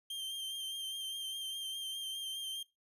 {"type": "tone with vibrato", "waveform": "45% pulse", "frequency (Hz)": 3161, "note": "G7", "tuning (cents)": 14, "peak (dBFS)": -38, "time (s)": [0.1, 2.63], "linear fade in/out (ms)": 5, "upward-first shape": "triangle", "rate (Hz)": 4.9, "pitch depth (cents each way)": 31, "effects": ["noise-tail reverb RT60 0.2 s tail -20 dB re dry", "resampled to 32000 Hz"]}